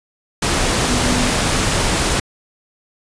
sine tone in noise, 246.9 Hz, B3, in tune, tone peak -21 dBFS, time 0.88-1.3 s, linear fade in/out 5 ms, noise pink, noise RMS -17 dBFS, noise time 0.42-2.2 s, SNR -7 dB, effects resampled to 22050 Hz

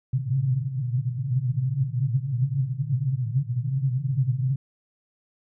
pink band-pass noise, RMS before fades -25 dBFS, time 0.13-4.56 s, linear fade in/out 5 ms, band 120 to 140 Hz, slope 96 dB/octave, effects none

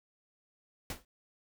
pink noise with exponential decay, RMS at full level -34 dBFS, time 0.9-1.05 s, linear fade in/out 2 ms, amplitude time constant 32 ms, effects none

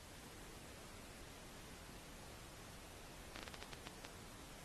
slowing click train, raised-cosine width 0.2 ms, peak -29 dBFS, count 9, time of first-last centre 3.36-4.05 s, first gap 30 ms, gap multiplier 1.29, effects pink hiss -57 dBFS RMS until 4.64 s + AAC 32 kbps

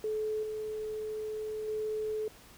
sine tone with level steps, 431.1 Hz, A4, 35 cents flat, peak -30 / -34 / -31 dBFS, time 0.04-2.28 s, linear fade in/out 2 ms, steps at 0.43 / 1.68 s, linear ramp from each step 2 ms, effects pink hiss -55 dBFS RMS until 2.57 s

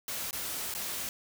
white noise with dropouts, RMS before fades -36 dBFS, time 0.08-1.09 s, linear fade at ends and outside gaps 1 ms, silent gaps 0.309-0.329 / 0.739-0.749 s, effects none

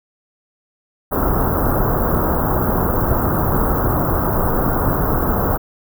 pink band-stop noise, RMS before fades -17 dBFS, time 1.11-5.58 s, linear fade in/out 20 ms, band 1400 to 14000 Hz, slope 48 dB/octave, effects none

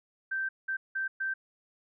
sine tone bursts at uneven times, 1560 Hz, G6, 9 cents flat, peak -29 dBFS, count 4, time 0.31-0.49 / 0.68-0.77 / 0.95-1.08 / 1.2-1.34 s, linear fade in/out 10 ms, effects none

